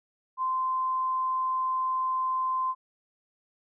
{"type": "tone", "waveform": "sine", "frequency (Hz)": 1037, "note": "C6", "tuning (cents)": -16, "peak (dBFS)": -25, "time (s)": [0.37, 2.75], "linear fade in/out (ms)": 50, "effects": []}